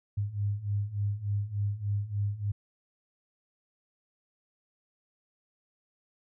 sine beating tone pair, 100.1 / 103.5 Hz, G2 / G#2, +37 / -5 cents, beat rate 3.4 Hz, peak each -33 / -30 dBFS, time 0.17-2.52 s, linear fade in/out 10 ms, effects none

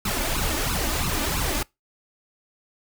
pink noise with flanger, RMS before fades -25 dBFS, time 0.05-1.63 s, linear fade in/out 5 ms, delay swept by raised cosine 0.75 to 3.45 ms, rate 3 Hz, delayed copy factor +0.9, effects noise-tail reverb RT60 0.2 s tail -24 dB re dry

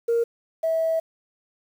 sine tone pair in turn, 466.2 / 650 Hz, A#4 / E5, 0 / -24 cents, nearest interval tritone, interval 576 cents, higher second, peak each -17 / -19 dBFS, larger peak first, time 0.08-0.24 / 0.63-1 s, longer second, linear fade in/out 10 ms, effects tanh soft clip ceiling -15 dBFS + 8-bit

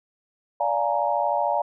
sine chord, Bb dominant seventh, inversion first, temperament just, 582.7 / 699.2 / 839.1 / 932.3 Hz, D5 / F5 / Ab5 / Bb5, -14 / +2 / +18 / 0 cents, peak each -26 dBFS, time 0.6-1.62 s, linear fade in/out 5 ms, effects none

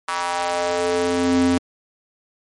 square tone with high-pass filter sweep, 87.6 Hz, F2, 6 cents sharp, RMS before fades -20 dBFS, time 0.08-1.58 s, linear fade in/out 5 ms, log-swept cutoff 1100 to 210 Hz, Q 2.8, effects MP3 48 kbps

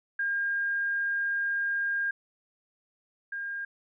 sine tone pair in turn, 1612 / 1612 Hz, G6 / G6, +48 / +48 cents, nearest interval unison, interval 0 cents, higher neither, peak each -26 / -32 dBFS, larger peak first, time 0.19-2.11 / 3.32-3.65 s, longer first, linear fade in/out 5 ms, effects none

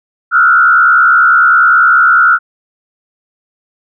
sine tone with frequency modulation, 1396.9 Hz, F6, in tune, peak -4 dBFS, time 0.31-2.39 s, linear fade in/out 50 ms, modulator 69.4 Hz, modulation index 1.2, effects none

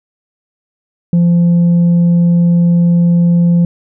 sine tone with tanh clipping, 172.3 Hz, F3, 23 cents flat, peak -7 dBFS, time 1.13-3.65 s, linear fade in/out 2 ms, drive 2 dB, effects none

